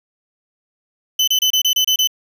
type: tone bursts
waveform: 35% pulse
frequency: 3026 Hz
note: F#7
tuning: 38 cents sharp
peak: -11 dBFS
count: 8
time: 1.19-2.074 s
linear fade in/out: 5 ms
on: 86 ms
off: 28 ms
effects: none